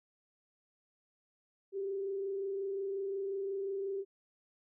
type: tone with frequency modulation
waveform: sine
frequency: 392 Hz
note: G4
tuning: in tune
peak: -34 dBFS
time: 1.72-4.05 s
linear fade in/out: 50 ms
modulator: 25.6 Hz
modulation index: 0.36
effects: none